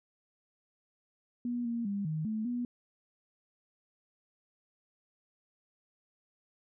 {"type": "tone with pitch steps", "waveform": "sine", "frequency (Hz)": [241.8, 234, 200.7, 156.2, 217.6, 243.1], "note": ["B3", "A#3", "G3", "D#3", "A3", "B3"], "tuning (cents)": [-36, 7, 41, 7, -19, -27], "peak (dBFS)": -31, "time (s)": [1.45, 2.65], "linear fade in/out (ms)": 2, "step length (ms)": 200, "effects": []}